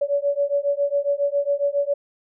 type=beating tone pair; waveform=sine; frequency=565 / 572.3 Hz; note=C#5 / D5; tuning=+33 / -45 cents; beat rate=7.3 Hz; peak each=-22 dBFS; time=0.01-1.94 s; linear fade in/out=10 ms; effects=none